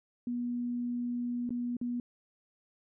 sine tone with dropouts, 242.3 Hz, B3, 33 cents flat, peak -31 dBFS, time 0.27-2 s, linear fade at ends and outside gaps 2 ms, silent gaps 1.493-1.505 / 1.768-1.813 s, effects none

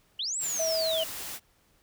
sine linear two-way sweep, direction up then down, 2844 to 7902 to 2844 Hz, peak -29 dBFS, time 0.19-1.04 s, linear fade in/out 5 ms, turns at 0.37 s
white noise, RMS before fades -38 dBFS, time 0.39-1.4 s, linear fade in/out 50 ms
sine tone, 645 Hz, E5, 38 cents flat, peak -27 dBFS, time 0.59-1.04 s, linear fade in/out 10 ms
effects pink hiss -66 dBFS RMS until 1.82 s

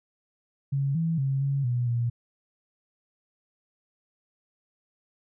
sine tone with pitch steps, 138.4 / 164.3 / 135.7 / 138.7 / 122.2 / 118.9 Hz, C#3 / E3 / C#3 / C#3 / B2 / A#2, -2 / -5 / -36 / +1 / -18 / +35 cents, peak -23 dBFS, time 0.72-2.1 s, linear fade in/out 10 ms, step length 230 ms, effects none

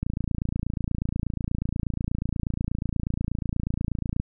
click train, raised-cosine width 5 ms, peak -14 dBFS, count 119, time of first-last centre 0.03-4.2 s, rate 28.3 Hz, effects none

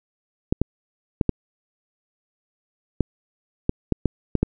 clicks, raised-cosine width 3 ms, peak -5 dBFS, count 10, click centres 0.525 / 0.616 / 1.212 / 1.293 / 3.007 / 3.694 / 3.923 / 4.057 / 4.353 / 4.43 s, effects none

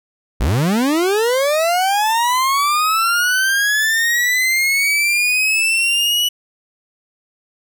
40% pulse linear sweep, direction up, 43.48 to 2960 Hz, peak -13 dBFS, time 0.4-6.29 s, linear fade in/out 10 ms, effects none

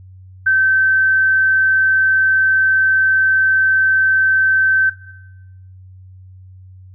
sine tone, 1545 Hz, G6, 26 cents flat, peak -10 dBFS, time 0.46-4.9 s, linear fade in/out 10 ms, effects noise-tail reverb RT60 0.9 s tail -17 dB re dry + added 93 Hz sine -37 dBFS peak until 6.94 s

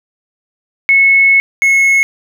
sine / triangle tone pair in turn, 2194 / 2182 Hz, C#7 / C#7, -18 / -28 cents, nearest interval unison, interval 10 cents, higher first, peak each -5 dBFS, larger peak neither, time 0.89-1.4 / 1.62-2.03 s, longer first, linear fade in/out 0 ms, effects none

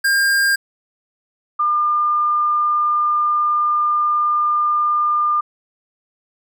square / sine tone pair in turn, 1606 / 1203.1 Hz, G6 / D6, +41 / +41 cents, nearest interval perfect fourth, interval 500 cents, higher first, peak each -14 dBFS, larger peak neither, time 0.04-0.56 / 1.59-5.41 s, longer second, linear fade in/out 10 ms, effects none

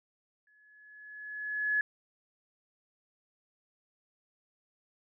sine tone with exponential growth, 1700 Hz, G#6, 40 cents sharp, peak -24 dBFS, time 0.47-1.81 s, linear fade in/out 2 ms, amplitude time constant 290 ms, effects none

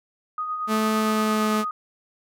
sine tone with tremolo, 1244.5 Hz, D#6, in tune, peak -24 dBFS, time 0.38-1.71 s, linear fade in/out 2 ms, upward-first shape sine, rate 8.8 Hz, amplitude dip 40%
sawtooth tone with pitch glide, 218.1 to 215.3 Hz, A3 to A3, -15 to -37 cents, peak -17 dBFS, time 0.67-1.65 s, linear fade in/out 50 ms, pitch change -22 cents, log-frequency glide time 0.98-1.54 s
effects none

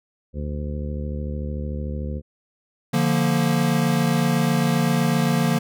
harmonic tone, 73.42 Hz, D2, in tune, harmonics 1 / 2 / 3 / 4 / 5 / 6 / 7, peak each -27 / -32 / -33 / -42 / -41 / -42 / -38 dBFS, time 0.33-2.22 s, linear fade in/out 50 ms
square chord, Bb major, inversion first, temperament equal, 146.83 / 174.61 / 233.1 Hz, D3 / F3 / Bb3, 0 / 0 / 0 cents, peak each -23 dBFS, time 2.93-5.59 s, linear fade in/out 10 ms
effects none

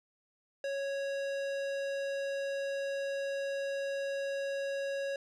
sine tone with tanh clipping, 553 Hz, C#5, 4 cents flat, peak -35 dBFS, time 0.64-5.16 s, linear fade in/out 2 ms, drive 18 dB, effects none

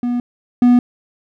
triangle tone pair in turn, 243 / 244.7 Hz, B3 / B3, -28 / -16 cents, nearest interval unison, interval 12 cents, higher second, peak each -14 / -5 dBFS, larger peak second, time 0.03-0.2 / 0.62-0.79 s, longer neither, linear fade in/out 2 ms, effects none

